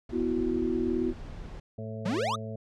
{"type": "noise", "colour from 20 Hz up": "brown", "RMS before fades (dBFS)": -40, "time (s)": [0.09, 1.6], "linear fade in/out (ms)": 5}
{"type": "chord", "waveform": "sine", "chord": "B suspended fourth", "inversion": "none", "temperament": "equal with one note detuned", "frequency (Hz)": [246.9, 329.6, 368.1], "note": ["B3", "E4", "F#4"], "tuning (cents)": [0, 0, -9], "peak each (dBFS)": -30, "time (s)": [0.11, 1.14], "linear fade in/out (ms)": 50}
{"type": "harmonic tone", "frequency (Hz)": 110, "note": "A2", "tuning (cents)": 0, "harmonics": [1, 2, 4, 5, 6], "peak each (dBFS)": [-37, -40, -43, -44, -45], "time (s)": [1.78, 2.56], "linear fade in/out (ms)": 5}
{"type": "exponential sweep", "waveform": "square", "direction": "up", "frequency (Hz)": [160, 1319], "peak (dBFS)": -28, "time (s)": [2.05, 2.36], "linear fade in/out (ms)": 10}
{"effects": ["low-pass 6000 Hz 12 dB/octave"]}